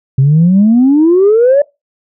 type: exponential sweep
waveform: sine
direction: up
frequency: 130 to 588 Hz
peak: -3 dBFS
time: 0.18-1.62 s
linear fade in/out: 5 ms
effects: noise-tail reverb RT60 0.2 s tail -20 dB re dry + tanh soft clip ceiling -1 dBFS